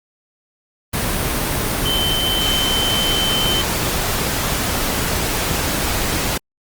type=tone in noise; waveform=sine; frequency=3077 Hz; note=G7; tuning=33 cents flat; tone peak=-18 dBFS; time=1.85-3.62 s; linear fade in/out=10 ms; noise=pink; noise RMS=-20 dBFS; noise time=0.93-6.38 s; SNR=-1 dB; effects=Opus 32 kbps